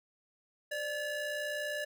square ring-modulated tone, 565 Hz, C#5, 33 cents sharp, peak -32 dBFS, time 0.71-1.85 s, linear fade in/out 10 ms, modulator 1160 Hz, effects none

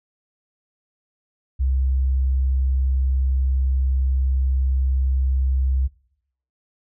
sine tone, 65.7 Hz, C2, 8 cents sharp, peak -17 dBFS, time 1.59-5.88 s, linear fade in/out 20 ms, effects noise-tail reverb RT60 0.7 s tail -22 dB re dry

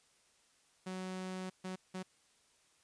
sawtooth tone bursts at uneven times, 186 Hz, F#3, 9 cents sharp, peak -36 dBFS, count 3, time 0.86-1.5 / 1.64-1.76 / 1.94-2.03 s, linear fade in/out 10 ms, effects white hiss -70 dBFS RMS until 2.83 s + resampled to 22050 Hz

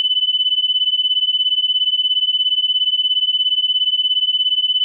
sine beating tone pair, 2998 / 3015 Hz, F#7 / F#7, +22 / +32 cents, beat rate 17 Hz, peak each -17 / -17 dBFS, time 0-4.84 s, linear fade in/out 0 ms, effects none

